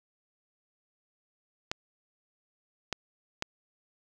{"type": "clicks", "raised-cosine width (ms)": 0.2, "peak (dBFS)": -13, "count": 3, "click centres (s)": [1.715, 2.927, 3.424], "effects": []}